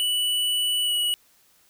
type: tone with pitch glide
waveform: square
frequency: 2960 to 2929 Hz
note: F#7 to F#7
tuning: 0 to -18 cents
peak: -22 dBFS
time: 0-1.14 s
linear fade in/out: 0 ms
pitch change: -18 cents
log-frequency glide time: 0.83-0.93 s
effects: white hiss -60 dBFS RMS until 1.69 s